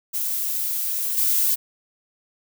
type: noise with level steps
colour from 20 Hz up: violet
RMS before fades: -25 / -20 dBFS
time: 0.13-1.56 s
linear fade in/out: 20 ms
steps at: 1.17 s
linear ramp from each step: 10 ms
effects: none